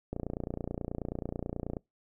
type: click train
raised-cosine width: 2 ms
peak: -21 dBFS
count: 49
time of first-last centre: 0.13-1.768 s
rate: 29.3 Hz
effects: noise-tail reverb RT60 0.2 s tail -26 dB re dry